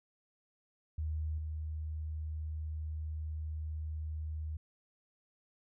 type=tone with level steps; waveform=sine; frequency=77.7 Hz; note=D#2; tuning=2 cents flat; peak=-33 / -36 dBFS; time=0.98-4.57 s; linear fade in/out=5 ms; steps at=1.38 s; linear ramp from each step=2 ms; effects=none